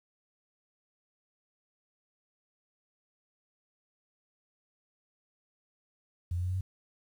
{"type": "tone with pitch steps", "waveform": "sine", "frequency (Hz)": [87, 88.73, 90.49, 92.28, 94.11], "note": ["F2", "F2", "F#2", "F#2", "F#2"], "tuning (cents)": [-6, 28, -38, -4, 30], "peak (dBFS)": -29, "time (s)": [6.31, 6.61], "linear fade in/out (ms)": 5, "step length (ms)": 60, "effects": ["10-bit"]}